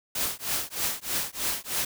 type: noise with tremolo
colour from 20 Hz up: white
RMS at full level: -26 dBFS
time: 0.15-1.85 s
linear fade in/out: 5 ms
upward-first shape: triangle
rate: 3.2 Hz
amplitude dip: 100%
effects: none